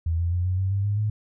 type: tone with pitch steps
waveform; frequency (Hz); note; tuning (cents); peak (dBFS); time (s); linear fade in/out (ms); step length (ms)
sine; 82.41 / 85.46 / 88.63 / 91.92 / 95.32 / 98.86 / 102.52 / 106.32; E2 / F2 / F2 / F#2 / G2 / G2 / G#2 / G#2; 0 / -37 / +26 / -11 / -48 / +15 / -22 / +41; -21; 0.06-1.1; 5; 130
effects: none